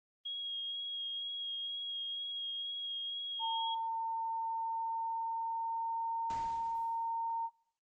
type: tone with vibrato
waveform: sine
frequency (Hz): 3283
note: G#7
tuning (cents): -21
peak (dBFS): -37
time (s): 0.25-3.75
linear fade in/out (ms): 10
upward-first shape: sine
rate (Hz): 2.1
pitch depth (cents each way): 14
type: tone with pitch glide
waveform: sine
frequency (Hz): 906 to 915.5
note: A#5 to A#5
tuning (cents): -50 to -32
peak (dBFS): -33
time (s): 3.39-7.5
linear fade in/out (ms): 50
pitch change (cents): +18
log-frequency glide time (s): 4.48-6.48
type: noise with exponential decay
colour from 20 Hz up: pink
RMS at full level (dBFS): -45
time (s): 6.3-7.22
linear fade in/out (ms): 1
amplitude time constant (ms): 200
effects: noise-tail reverb RT60 0.5 s tail -21 dB re dry + Opus 24 kbps